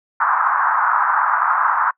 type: band-pass noise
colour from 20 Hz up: pink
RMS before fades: -17 dBFS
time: 0.2-1.91 s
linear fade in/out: 5 ms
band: 890 to 1500 Hz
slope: 48 dB/octave
effects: noise-tail reverb RT60 0.1 s tail -24 dB re dry